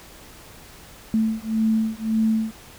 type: beating tone pair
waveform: sine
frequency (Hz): 220 / 221.8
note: A3 / A3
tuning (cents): 0 / +14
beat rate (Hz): 1.8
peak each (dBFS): -22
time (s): 1.14-2.51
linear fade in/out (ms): 0
effects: pink hiss -45 dBFS RMS until 2.78 s